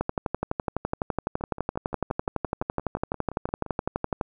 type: two click trains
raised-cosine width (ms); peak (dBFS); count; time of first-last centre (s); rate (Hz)
1; -23 / -11; 14 / 51; 1.41-3.663 / 0.01-4.212; 5.77 / 11.9
effects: none